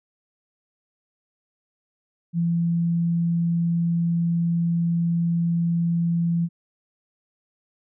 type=tone; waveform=sine; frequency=169.3 Hz; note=E3; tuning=46 cents sharp; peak=-19 dBFS; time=2.33-6.49 s; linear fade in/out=50 ms; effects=none